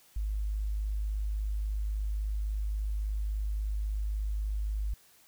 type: tone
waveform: sine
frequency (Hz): 51.8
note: G#1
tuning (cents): -4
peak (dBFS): -29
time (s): 0.16-4.94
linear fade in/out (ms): 5
effects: white hiss -61 dBFS RMS until 5.27 s